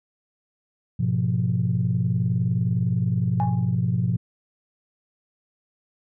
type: chord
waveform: sine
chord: F diminished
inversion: first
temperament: equal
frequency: 103.83 / 123.47 / 174.61 Hz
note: Ab2 / Cb3 / F3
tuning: 0 / 0 / 0 cents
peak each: -25 / -22 / -24 dBFS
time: 0.99-4.17 s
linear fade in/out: 10 ms
type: tone with exponential decay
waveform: sine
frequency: 826 Hz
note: G#5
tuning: 10 cents flat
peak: -20 dBFS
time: 3.4-3.75 s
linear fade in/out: 0 ms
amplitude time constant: 75 ms
effects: tanh soft clip ceiling -12 dBFS